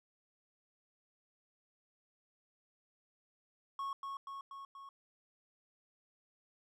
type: tone with echo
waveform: triangle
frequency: 1100 Hz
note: C#6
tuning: 14 cents flat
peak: -35 dBFS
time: 3.79-3.93 s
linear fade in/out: 2 ms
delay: 240 ms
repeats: 4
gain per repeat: -3 dB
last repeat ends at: 4.89 s
effects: none